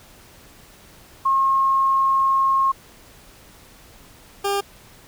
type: tone pair in turn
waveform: sine / 20% pulse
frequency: 1078 / 400.4 Hz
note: C#6 / G4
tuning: -49 / +37 cents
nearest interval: octave + perfect fourth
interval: 1714 cents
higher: first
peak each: -15 dBFS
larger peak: neither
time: 1.25-2.72 / 4.44-4.61 s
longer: first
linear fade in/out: 10 ms
effects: pink hiss -48 dBFS RMS until 5.07 s